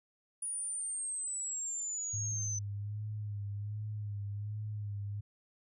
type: exponential sweep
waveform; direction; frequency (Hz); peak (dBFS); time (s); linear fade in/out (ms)
sine; down; 9730 to 6050; -35; 0.42-2.59; 5
type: tone with vibrato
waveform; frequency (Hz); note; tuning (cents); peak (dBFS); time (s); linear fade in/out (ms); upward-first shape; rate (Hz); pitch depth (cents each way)
sine; 103.83; G#2; 0; -36; 2.13-5.21; 10; sine; 1.3; 45
effects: none